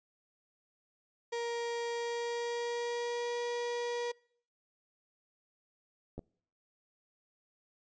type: tone with pitch glide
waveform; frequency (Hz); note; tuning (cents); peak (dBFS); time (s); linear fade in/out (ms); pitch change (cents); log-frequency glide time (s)
35% pulse; 470 to 478.8; A#4 to A#4; +14 to +46; -32; 1.32-4.12; 10; +32; 1.91-3.39
type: clicks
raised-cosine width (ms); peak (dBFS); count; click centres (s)
2; -29; 2; 6.18 / 6.192
effects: noise-tail reverb RT60 0.6 s tail -26 dB re dry + resampled to 16000 Hz